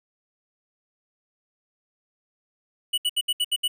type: tone bursts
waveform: square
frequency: 2945 Hz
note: F#7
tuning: 9 cents flat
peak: -21 dBFS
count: 7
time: 2.93-3.68 s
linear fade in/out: 10 ms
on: 48 ms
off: 69 ms
effects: none